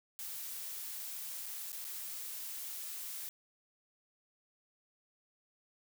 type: noise with dropouts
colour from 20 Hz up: blue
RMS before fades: -43 dBFS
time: 0.19-3.29 s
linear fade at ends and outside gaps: 0 ms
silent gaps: 1.459-1.463 / 1.72-1.729 / 1.844-1.85 s
effects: none